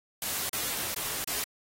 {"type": "noise with dropouts", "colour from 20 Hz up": "white", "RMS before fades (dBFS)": -32, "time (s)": [0.22, 1.44], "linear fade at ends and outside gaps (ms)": 2, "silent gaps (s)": [[0.494, 0.53], [0.945, 0.963], [1.243, 1.274]], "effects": ["AAC 48 kbps"]}